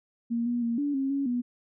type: tone with pitch steps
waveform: sine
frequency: 233.8 / 240.6 / 233.1 / 287.9 / 270 / 277.8 / 244 Hz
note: A#3 / B3 / A#3 / D4 / C#4 / C#4 / B3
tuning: +5 / -45 / 0 / -34 / -45 / +4 / -21 cents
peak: -25 dBFS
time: 0.3-1.42 s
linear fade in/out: 20 ms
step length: 160 ms
effects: none